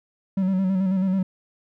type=tone with vibrato; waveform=triangle; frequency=189.4 Hz; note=F#3; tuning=41 cents sharp; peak=-17 dBFS; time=0.37-1.23 s; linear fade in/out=5 ms; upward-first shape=square; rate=9.2 Hz; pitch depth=39 cents each way; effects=none